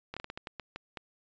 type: slowing click train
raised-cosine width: 0.3 ms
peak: -23 dBFS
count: 10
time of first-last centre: 0.14-0.972 s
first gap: 26 ms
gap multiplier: 1.3
effects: resampled to 16000 Hz